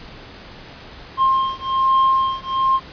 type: beating tone pair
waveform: triangle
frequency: 1061 / 1062.2 Hz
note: C6 / C6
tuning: +24 / +26 cents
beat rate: 1.2 Hz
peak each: -16 dBFS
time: 1.17-2.8 s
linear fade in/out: 50 ms
effects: pink hiss -39 dBFS RMS until 2.92 s + resampled to 11025 Hz